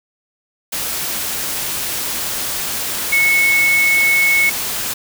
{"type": "tone in noise", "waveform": "sine", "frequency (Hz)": 2200, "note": "C#7", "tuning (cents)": -14, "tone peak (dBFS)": -11, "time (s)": [3.12, 4.5], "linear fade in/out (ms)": 10, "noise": "white", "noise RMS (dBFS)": -22, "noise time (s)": [0.72, 4.94], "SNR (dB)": 8, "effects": []}